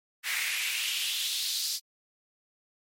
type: noise with high-pass filter sweep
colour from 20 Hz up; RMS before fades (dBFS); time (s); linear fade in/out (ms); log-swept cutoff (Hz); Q
pink; -31; 0.23-1.8; 50; 1900 to 4800; 3.3
effects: MP3 64 kbps